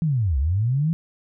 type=linear two-way sweep; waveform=sine; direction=down then up; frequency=168.9 to 62.8 to 168.9 Hz; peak=-18 dBFS; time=0.02-0.93 s; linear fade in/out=0 ms; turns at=0.38 s; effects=none